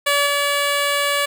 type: tone with level steps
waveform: 10% pulse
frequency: 572 Hz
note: D5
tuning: 46 cents flat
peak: -7 / -9 dBFS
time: 0.06-1.26 s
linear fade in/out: 10 ms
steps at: 0.26 s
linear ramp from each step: 10 ms
effects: none